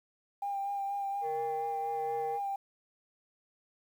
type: tone with vibrato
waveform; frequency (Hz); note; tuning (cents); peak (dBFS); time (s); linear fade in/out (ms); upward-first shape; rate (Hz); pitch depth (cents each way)
sine; 797; G5; +28; -31; 0.42-2.56; 5; sine; 4.2; 20
type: tone with tremolo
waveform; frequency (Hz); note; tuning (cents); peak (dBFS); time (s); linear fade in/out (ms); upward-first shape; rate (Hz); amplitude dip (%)
sine; 467.5; A#4; +5; -32; 1.21-2.4; 50; triangle; 1.3; 55
effects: tanh soft clip ceiling -27 dBFS + 10-bit